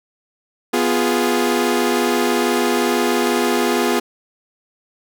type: chord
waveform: sawtooth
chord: F diminished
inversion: second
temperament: equal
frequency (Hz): 246.9 / 349.2 / 415.3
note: Cb4 / F4 / Ab4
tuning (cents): 0 / 0 / 0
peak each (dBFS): -16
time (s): 0.73-4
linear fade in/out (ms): 10
effects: none